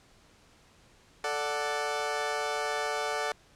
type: chord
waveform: 20% pulse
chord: D major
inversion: second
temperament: equal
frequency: 440 / 587.3 / 740 Hz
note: A4 / D5 / F#5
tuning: 0 / 0 / 0 cents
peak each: -29 dBFS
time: 1.24-3.32 s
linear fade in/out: 2 ms
effects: pink hiss -60 dBFS RMS until 3.55 s + low-pass 8000 Hz 12 dB/octave